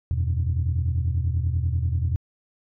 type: chord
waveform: sine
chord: E suspended second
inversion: none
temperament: just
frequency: 82.41 / 92.71 / 123.61 Hz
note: E2 / F#2 / B2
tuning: 0 / +4 / +2 cents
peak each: -22 / -26 / -26 dBFS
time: 0.11-2.16 s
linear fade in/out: 0 ms
effects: tanh soft clip ceiling -15 dBFS